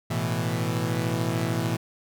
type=chord; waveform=sawtooth; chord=A suspended second; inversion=none; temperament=equal; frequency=110 / 123.47 / 164.81 Hz; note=A2 / B2 / E3; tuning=0 / 0 / 0 cents; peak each=-25 dBFS; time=0.1-1.77 s; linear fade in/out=10 ms; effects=none

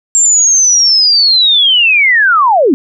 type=linear sweep; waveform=sine; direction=down; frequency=7460 to 237.4 Hz; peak=-5 dBFS; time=0.15-2.74 s; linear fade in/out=0 ms; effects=none

